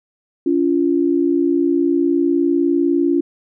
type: tone pair together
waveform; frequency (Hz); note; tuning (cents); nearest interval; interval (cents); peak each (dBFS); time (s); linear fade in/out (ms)
sine; 284 / 343.9; C#4 / F4; +42 / -27; minor third; 331; -16; 0.46-3.21; 5
effects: none